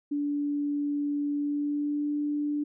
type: tone with pitch glide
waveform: sine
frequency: 289.6 to 293.8 Hz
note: D4 to D4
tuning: -24 to +1 cents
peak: -26 dBFS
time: 0.11-2.64 s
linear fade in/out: 10 ms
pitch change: +25 cents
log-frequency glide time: 1.35-2.11 s
effects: none